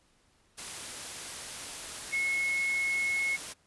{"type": "tone in noise", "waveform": "sine", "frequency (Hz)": 2180, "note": "C#7", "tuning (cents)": -29, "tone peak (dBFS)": -27, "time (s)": [2.12, 3.37], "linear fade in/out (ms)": 20, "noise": "white", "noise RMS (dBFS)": -40, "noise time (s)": [0.57, 3.54], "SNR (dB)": 10, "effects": ["pink hiss -67 dBFS RMS until 3.66 s", "resampled to 24000 Hz"]}